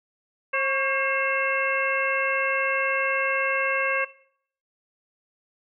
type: harmonic tone with a mistuned harmonic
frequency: 536 Hz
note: C5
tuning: 42 cents sharp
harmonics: 1 / 2 / 3 / 4 / 5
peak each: -28 / -28 / -28 / -28 / -28 dBFS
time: 0.53-4.05 s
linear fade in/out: 10 ms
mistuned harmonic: 2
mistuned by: +63 cents
effects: noise-tail reverb RT60 0.6 s tail -19 dB re dry